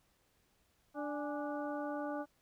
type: harmonic tone with a mistuned harmonic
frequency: 293.7 Hz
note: D4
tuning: in tune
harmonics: 1 / 2 / 3 / 4 / 5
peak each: -40 / -41 / -44 / -48 / -49 dBFS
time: 0.94-2.26 s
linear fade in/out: 50 ms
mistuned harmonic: 3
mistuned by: -87 cents
effects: pink hiss -74 dBFS RMS until 2.41 s